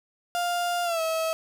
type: tone with pitch glide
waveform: 35% pulse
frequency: 701 to 646.5 Hz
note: F5 to E5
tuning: +6 to -34 cents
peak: -23 dBFS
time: 0.35-1.33 s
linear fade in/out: 0 ms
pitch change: -140 cents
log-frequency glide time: 0.84-1.01 s
effects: none